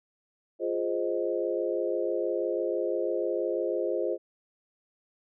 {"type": "chord", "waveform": "sine", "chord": "F minor seventh", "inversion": "none", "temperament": "equal", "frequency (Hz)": [349.2, 415.3, 523.3, 622.3], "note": ["F4", "Ab4", "C5", "Eb5"], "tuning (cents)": [0, 0, 0, 0], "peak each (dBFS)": [-31, -32, -31, -34], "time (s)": [0.59, 4.18], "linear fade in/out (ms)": 50, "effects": []}